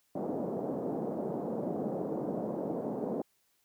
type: band-pass noise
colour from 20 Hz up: pink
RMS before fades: -35 dBFS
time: 0.15-3.22 s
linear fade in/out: 5 ms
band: 190 to 660 Hz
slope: 24 dB/octave
effects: white hiss -73 dBFS RMS until 3.64 s